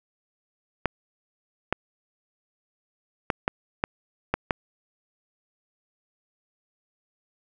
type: clicks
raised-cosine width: 0.5 ms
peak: -7 dBFS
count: 7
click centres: 0.857 / 1.726 / 3.302 / 3.479 / 3.839 / 4.34 / 4.508 s
effects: none